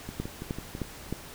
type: two click trains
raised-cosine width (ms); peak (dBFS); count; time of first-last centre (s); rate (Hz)
3; -17 / -23; 4 / 5; 0.2-1.126 / 0.09-0.751; 3.24 / 6.05
effects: pink hiss -45 dBFS RMS until 1.34 s